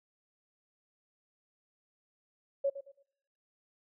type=tone with echo; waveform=sine; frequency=554.4 Hz; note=C#5; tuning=in tune; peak=-26 dBFS; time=2.64-2.7 s; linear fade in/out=10 ms; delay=110 ms; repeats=3; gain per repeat=-12 dB; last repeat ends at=3.03 s; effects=noise-tail reverb RT60 0.8 s tail -26 dB re dry